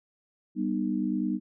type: chord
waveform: sine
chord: G augmented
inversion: none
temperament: just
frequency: 196 / 245 / 306.2 Hz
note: G3 / B3 / D#4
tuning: 0 / -14 / -28 cents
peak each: -30 dBFS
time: 0.55-1.4 s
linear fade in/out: 50 ms
effects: none